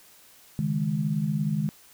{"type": "chord", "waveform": "sine", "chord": "C# suspended second", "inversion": "none", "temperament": "equal", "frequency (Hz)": [138.59, 155.56, 207.7], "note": ["C#3", "D#3", "G#3"], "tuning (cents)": [0, 0, 0], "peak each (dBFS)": [-32, -26, -28], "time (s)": [0.59, 1.69], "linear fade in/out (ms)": 0, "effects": ["white hiss -54 dBFS RMS until 1.93 s"]}